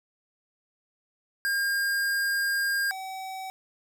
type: tone pair in turn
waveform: square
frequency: 1611 / 761.6 Hz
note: G6 / F#5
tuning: +47 / +50 cents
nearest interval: octave + minor second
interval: 1297 cents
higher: first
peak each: -25 / -35 dBFS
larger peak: first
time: 1.45-2.91 / 2.91-3.5 s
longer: first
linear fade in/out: 0 ms
effects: none

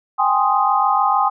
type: chord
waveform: sine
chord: Ab major seventh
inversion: third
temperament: equal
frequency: 784 / 830.6 / 1046.5 / 1244.5 Hz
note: G5 / Ab5 / C6 / Eb6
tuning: 0 / 0 / 0 / 0 cents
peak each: -19 dBFS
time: 0.18-1.3 s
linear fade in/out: 20 ms
effects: none

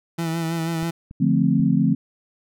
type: tone with vibrato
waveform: 30% pulse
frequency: 164.81 Hz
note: E3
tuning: in tune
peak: -20 dBFS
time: 0.18-0.91 s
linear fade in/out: 10 ms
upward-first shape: sine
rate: 6.2 Hz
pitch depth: 34 cents each way
type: clicks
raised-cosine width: 5 ms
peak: -26 dBFS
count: 3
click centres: 0.829 / 1.111 / 1.599 s
type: chord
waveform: sine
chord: D minor seventh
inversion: none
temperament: equal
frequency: 146.83 / 174.61 / 220 / 261.6 Hz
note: D3 / F3 / A3 / C4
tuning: 0 / 0 / 0 / 0 cents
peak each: -22 / -20 / -21 / -21 dBFS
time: 1.2-1.95 s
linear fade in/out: 10 ms
effects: none

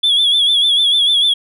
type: tone with vibrato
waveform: sine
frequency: 3413 Hz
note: G#7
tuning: 47 cents sharp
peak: -8 dBFS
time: 0.03-1.34 s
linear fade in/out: 10 ms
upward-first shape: sine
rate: 6.7 Hz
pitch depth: 72 cents each way
effects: tanh soft clip ceiling -8 dBFS

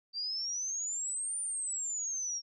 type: exponential two-way sweep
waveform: sine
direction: up then down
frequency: 4637 to 9260 to 5510 Hz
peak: -33 dBFS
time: 0.13-2.42 s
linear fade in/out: 50 ms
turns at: 1.4 s
effects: none

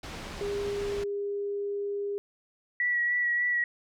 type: low-pass noise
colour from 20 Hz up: pink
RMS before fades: -40 dBFS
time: 0.03-1.04 s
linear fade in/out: 5 ms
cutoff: 5400 Hz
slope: 12 dB/octave
type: tone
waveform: sine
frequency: 404.7 Hz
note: G#4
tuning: 45 cents flat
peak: -29 dBFS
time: 0.41-2.18 s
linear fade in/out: 0 ms
type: tone with vibrato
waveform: sine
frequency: 1936 Hz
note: B6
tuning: 35 cents flat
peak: -24 dBFS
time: 2.8-3.64 s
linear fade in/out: 2 ms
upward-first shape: sine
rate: 3.4 Hz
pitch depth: 20 cents each way
effects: none

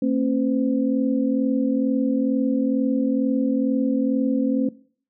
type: tone cluster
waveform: sine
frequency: 227.3 / 269.5 / 511 Hz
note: A#3 / C#4 / C5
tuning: -43 / -49 / -41 cents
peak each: -22 / -20 / -29 dBFS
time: 0.02-4.69 s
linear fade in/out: 5 ms
effects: noise-tail reverb RT60 0.5 s tail -21 dB re dry

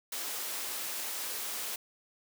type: high-pass noise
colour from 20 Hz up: white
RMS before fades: -37 dBFS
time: 0.12-1.76 s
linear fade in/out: 5 ms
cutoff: 310 Hz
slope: 12 dB/octave
effects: none

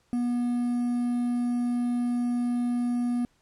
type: tone with quantisation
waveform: triangle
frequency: 242.3 Hz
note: B3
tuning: 33 cents flat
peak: -22 dBFS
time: 0.13-3.25 s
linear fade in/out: 0 ms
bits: 8
effects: pink hiss -67 dBFS RMS until 3.41 s + low-pass 9000 Hz 12 dB/octave

